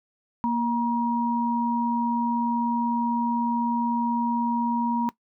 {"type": "tone pair together", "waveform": "sine", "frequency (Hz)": [234.9, 951], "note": ["A#3", "A#5"], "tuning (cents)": [13, 34], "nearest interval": "2 octaves", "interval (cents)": 2421, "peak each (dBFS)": -24, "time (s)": [0.44, 5.09], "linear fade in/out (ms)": 0, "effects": ["noise-tail reverb RT60 0.1 s tail -19 dB re dry"]}